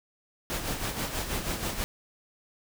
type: noise with tremolo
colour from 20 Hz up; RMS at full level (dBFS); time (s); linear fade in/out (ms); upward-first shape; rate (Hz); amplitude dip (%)
pink; -30; 0.5-1.84; 0; sine; 6.2; 55
effects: none